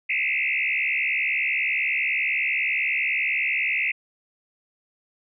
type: tone with frequency modulation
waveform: sine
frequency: 2349 Hz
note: D7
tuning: in tune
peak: -21 dBFS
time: 0.09-3.92 s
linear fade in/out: 10 ms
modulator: 70 Hz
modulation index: 4.8
effects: none